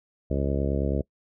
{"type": "harmonic tone", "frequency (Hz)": 69.3, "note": "C#2", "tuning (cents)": 0, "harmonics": [1, 2, 3, 4, 5, 6, 7, 8, 9], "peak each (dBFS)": [-27, -30, -32, -33, -34, -35, -35, -36, -37], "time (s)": [0.3, 1.02], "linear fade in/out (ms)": 10, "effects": ["noise-tail reverb RT60 0.1 s tail -24 dB re dry"]}